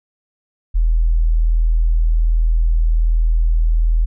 sine tone, 40.64 Hz, E1, 24 cents flat, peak -11 dBFS, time 0.74-4.06 s, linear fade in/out 20 ms, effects none

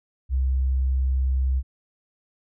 sine tone, 65.41 Hz, C2, in tune, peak -19 dBFS, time 0.29-1.63 s, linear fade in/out 50 ms, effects none

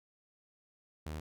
sawtooth tone, 77.2 Hz, D#2, 13 cents flat, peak -35 dBFS, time 1.06-1.2 s, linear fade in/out 5 ms, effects none

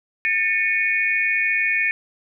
sine tone cluster, 1793 / 2216 / 2462 Hz, A6 / C#7 / D#7, +32 / -1 / -19 cents, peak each -22 dBFS, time 0.25-1.91 s, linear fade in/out 0 ms, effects none

